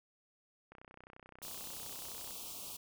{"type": "click train", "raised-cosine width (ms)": 0.5, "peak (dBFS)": -38, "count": 51, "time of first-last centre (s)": [0.72, 2.307], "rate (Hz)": 31.5}
{"type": "band-stop noise", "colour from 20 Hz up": "white", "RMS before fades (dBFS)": -46, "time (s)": [1.42, 2.77], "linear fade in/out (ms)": 10, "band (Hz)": [1200, 2600], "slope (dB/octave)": 48}
{"effects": []}